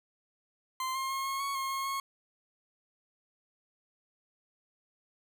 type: tone with pitch steps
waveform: 40% pulse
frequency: 1041 / 1065 / 1077 / 1085 / 1110 / 1076 / 1082 / 1092 Hz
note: C6 / C6 / C6 / C#6 / C#6 / C6 / C#6 / C#6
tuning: -9 / +30 / +50 / -37 / +2 / +48 / -42 / -26 cents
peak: -31 dBFS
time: 0.8-2 s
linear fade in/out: 2 ms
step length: 150 ms
effects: none